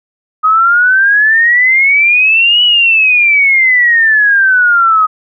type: exponential two-way sweep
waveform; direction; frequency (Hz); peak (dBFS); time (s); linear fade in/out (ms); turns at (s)
sine; up then down; 1253 to 2960 to 1253; -5; 0.43-5.07; 20; 2.63
effects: none